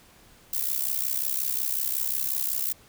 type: noise with amplitude modulation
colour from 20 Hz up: violet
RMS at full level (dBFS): -24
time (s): 0.53-2.73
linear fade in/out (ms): 5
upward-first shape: sine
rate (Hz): 65.5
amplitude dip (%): 85
effects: pink hiss -55 dBFS RMS until 2.88 s